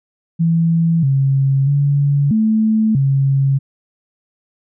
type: tone with pitch steps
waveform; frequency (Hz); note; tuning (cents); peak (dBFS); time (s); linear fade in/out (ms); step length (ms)
sine; 165.8 / 136.2 / 142.2 / 218.7 / 136.8; E3 / C#3 / C#3 / A3 / C#3; +10 / -30 / +45 / -10 / -23; -11; 0.39-3.59; 20; 640
effects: none